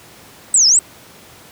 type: exponential two-way sweep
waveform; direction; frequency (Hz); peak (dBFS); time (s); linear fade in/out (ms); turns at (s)
sine; down then up; 8372 to 4978 to 8372; -8; 0.54-0.79; 2; 0.67
effects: pink hiss -42 dBFS RMS until 1.51 s + high-pass 100 Hz 12 dB/octave